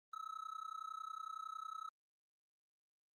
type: tone with amplitude modulation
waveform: triangle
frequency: 1295 Hz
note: E6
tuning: 31 cents flat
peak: -39 dBFS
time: 0.13-1.89 s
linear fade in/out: 5 ms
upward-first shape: sine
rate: 30.9 Hz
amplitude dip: 95%
effects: Opus 24 kbps